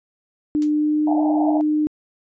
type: tone with pitch glide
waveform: sine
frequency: 300 to 303.5 Hz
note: D4 to D#4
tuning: +37 to -43 cents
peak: -16 dBFS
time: 0.55-1.87 s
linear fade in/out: 0 ms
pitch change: +20 cents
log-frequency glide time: 0.7-1.05 s
type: noise with exponential decay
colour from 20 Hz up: blue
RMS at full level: -31 dBFS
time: 0.62-0.73 s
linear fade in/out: 0 ms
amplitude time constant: 23 ms
type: band-pass noise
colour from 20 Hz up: pink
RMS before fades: -25 dBFS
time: 1.07-1.61 s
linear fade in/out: 0 ms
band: 620 to 860 Hz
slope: 96 dB/octave
effects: resampled to 16000 Hz

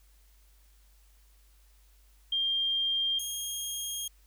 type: tone pair in turn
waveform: sine / 15% pulse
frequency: 3196 / 3246 Hz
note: G7 / G#7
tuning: +33 / -40 cents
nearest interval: unison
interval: 27 cents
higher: second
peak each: -26 dBFS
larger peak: neither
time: 2.32-3.19 / 3.19-4.08 s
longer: second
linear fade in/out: 5 ms
effects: added 50 Hz sine -58 dBFS peak until 4.26 s + white hiss -67 dBFS RMS until 4.26 s

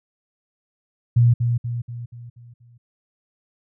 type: tone with echo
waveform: sine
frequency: 119.2 Hz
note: A#2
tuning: 39 cents sharp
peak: -11 dBFS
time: 1.16-1.34 s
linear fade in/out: 10 ms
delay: 240 ms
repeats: 6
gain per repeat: -6 dB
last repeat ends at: 2.78 s
effects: none

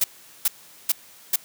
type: noise bursts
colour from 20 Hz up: blue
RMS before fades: -19 dBFS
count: 4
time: 0.01-1.36 s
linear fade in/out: 5 ms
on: 30 ms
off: 410 ms
effects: white hiss -49 dBFS RMS until 1.44 s + high-pass 100 Hz 12 dB/octave

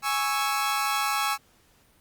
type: chord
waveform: sawtooth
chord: C# minor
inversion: second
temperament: equal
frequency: 830.6 / 1108.7 / 1318.5 Hz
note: G#5 / C#6 / E6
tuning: 0 / 0 / 0 cents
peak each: -25 dBFS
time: 0.02-1.38 s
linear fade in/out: 50 ms
effects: pink hiss -61 dBFS RMS until 2 s + Opus 48 kbps

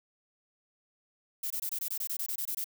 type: noise bursts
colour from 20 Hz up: violet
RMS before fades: -34 dBFS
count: 13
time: 1.43-2.643 s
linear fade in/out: 5 ms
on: 73 ms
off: 22 ms
effects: none

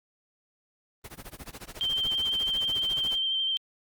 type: noise with tremolo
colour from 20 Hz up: pink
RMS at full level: -40 dBFS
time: 1.04-3.18 s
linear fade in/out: 5 ms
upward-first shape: sine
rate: 14 Hz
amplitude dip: 95%
type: tone with vibrato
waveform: sine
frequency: 3136 Hz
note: G7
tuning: in tune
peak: -25 dBFS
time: 1.81-3.57 s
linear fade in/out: 0 ms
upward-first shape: sine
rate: 12 Hz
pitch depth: 23 cents each way
effects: Opus 32 kbps

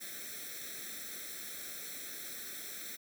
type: noise with comb filter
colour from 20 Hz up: white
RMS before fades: -44 dBFS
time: 0-2.97 s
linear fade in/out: 20 ms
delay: 0.52 ms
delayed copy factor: +0.95
effects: high-pass 200 Hz 12 dB/octave

